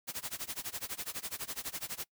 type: noise with tremolo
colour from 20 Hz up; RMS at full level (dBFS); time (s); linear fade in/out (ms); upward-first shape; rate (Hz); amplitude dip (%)
white; -37; 0.07-2.05; 20; sine; 12; 95
effects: noise-tail reverb RT60 0.1 s tail -24 dB re dry